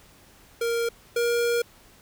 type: tone pair in turn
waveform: square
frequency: 466.2 / 473 Hz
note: A#4 / A#4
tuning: 0 / +25 cents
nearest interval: unison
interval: 25 cents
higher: second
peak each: -24 / -22 dBFS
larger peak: second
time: 0.61-0.89 / 1.16-1.62 s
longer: second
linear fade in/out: 5 ms
effects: pink hiss -54 dBFS RMS until 2.01 s